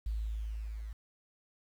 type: tone with level ramp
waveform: sine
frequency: 54 Hz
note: A1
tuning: 32 cents flat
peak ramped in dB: -31 to -39 dBFS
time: 0.06-0.93 s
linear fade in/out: 5 ms
effects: 10-bit